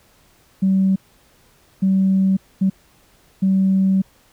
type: tone bursts at uneven times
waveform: sine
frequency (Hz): 191.4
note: G3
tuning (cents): -41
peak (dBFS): -12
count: 4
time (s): 0.62-0.96 / 1.82-2.37 / 2.61-2.7 / 3.42-4.02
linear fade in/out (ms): 10
effects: tanh soft clip ceiling -8 dBFS + pink hiss -55 dBFS RMS until 4.32 s